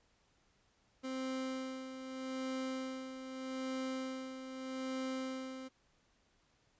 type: tone with tremolo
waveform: 30% pulse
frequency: 261.6 Hz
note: C4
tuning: in tune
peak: -34 dBFS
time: 1.03-5.69 s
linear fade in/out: 20 ms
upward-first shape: sine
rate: 0.81 Hz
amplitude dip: 60%
effects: pink hiss -73 dBFS RMS until 6.79 s + resampled to 16000 Hz